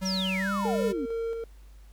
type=tone with pitch glide; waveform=square; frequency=189.2 to 199.18 Hz; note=F#3 to G3; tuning=+39 to +28 cents; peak=-29 dBFS; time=0.01-0.93 s; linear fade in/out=20 ms; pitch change=+89 cents; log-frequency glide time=0.38-0.52 s
type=exponential sweep; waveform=sine; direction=down; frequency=5920 to 245.5 Hz; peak=-29 dBFS; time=0.05-1.06 s; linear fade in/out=10 ms
type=tone with tremolo; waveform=triangle; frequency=457.9 Hz; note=A#4; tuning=31 cents flat; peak=-26 dBFS; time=0.65-1.44 s; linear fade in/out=2 ms; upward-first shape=square; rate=2.2 Hz; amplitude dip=35%
effects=added 50 Hz sine -47 dBFS peak until 1.92 s + pink hiss -63 dBFS RMS until 1.92 s